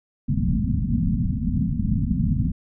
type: low-pass noise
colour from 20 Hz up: white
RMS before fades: -22 dBFS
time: 0.28-2.52 s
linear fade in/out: 10 ms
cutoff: 250 Hz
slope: 96 dB/octave
effects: none